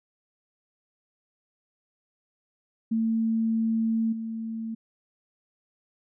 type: tone with level steps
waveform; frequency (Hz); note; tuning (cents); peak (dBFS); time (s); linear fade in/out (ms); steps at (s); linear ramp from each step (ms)
sine; 224.7; A3; +37; -22 / -30; 2.91-4.75; 10; 4.12; 10
effects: none